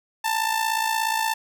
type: tone with amplitude modulation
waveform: sawtooth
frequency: 888 Hz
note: A5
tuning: 16 cents sharp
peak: -15 dBFS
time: 0.24-1.34 s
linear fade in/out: 10 ms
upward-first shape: sine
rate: 56.9 Hz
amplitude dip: 65%
effects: none